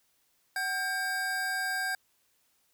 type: tone pair together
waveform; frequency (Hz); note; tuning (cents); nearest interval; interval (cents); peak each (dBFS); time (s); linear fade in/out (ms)
square; 753 / 1595.6; F#5 / G6; +30 / +30; octave + minor second; 1300; -37 / -31; 0.56-1.95; 2
effects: white hiss -71 dBFS RMS until 2.73 s